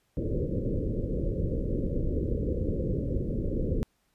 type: low-pass noise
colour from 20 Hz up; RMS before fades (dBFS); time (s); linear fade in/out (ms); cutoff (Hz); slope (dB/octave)
pink; -29; 0.17-3.83; 0; 550; 96
effects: pink hiss -72 dBFS RMS until 4.14 s + resampled to 32000 Hz